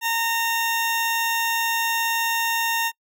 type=tone with notch filter; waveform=10% pulse; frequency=919 Hz; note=A#5; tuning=25 cents flat; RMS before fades=-23 dBFS; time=0.01-2.92 s; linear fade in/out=50 ms; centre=4600 Hz; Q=1.8; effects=noise-tail reverb RT60 0.1 s tail -26 dB re dry